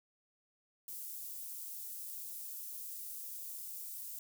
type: high-pass noise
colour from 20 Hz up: white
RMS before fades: -45 dBFS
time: 0.88-4.19 s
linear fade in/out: 2 ms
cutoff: 10000 Hz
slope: 12 dB/octave
effects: none